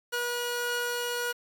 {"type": "tone pair together", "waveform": "sawtooth", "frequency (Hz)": [483.1, 1447.7], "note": ["B4", "F#6"], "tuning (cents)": [-38, -38], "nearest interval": "octave + perfect fifth", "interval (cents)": 1900, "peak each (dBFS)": -28, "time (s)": [0.12, 1.33], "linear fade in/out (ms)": 20, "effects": ["8-bit"]}